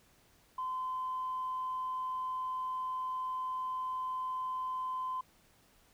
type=tone; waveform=sine; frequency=1027 Hz; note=C6; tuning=33 cents flat; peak=-33 dBFS; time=0.58-5.21 s; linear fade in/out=5 ms; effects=tanh soft clip ceiling -29 dBFS + pink hiss -66 dBFS RMS until 5.93 s